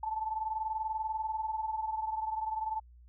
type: tone pair together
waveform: sine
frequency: 872 / 892.4 Hz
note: A5 / A5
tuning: -16 / +24 cents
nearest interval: unison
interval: 40 cents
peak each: -33 / -38 dBFS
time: 0.03-2.8 s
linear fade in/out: 5 ms
effects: added 60 Hz sine -53 dBFS peak until 3.08 s